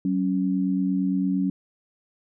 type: tone pair together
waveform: sine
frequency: 188.41 / 277.2 Hz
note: F#3 / C#4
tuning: +32 / 0 cents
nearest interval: perfect fifth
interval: 668 cents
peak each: -23 / -24 dBFS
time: 0.05-1.5 s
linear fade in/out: 2 ms
effects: none